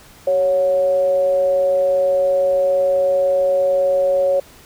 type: tone with frequency modulation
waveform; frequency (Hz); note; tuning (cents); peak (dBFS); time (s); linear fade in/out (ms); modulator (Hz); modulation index
sine; 554.4; C#5; 0; -13; 0.27-4.4; 5; 171; 0.3
effects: pink hiss -45 dBFS RMS until 4.65 s